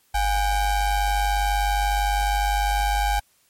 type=ring-modulated tone; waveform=square; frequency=384.1 Hz; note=G4; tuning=35 cents flat; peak=-17 dBFS; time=0.14-3.2 s; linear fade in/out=10 ms; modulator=434 Hz; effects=white hiss -62 dBFS RMS until 3.49 s + MP3 64 kbps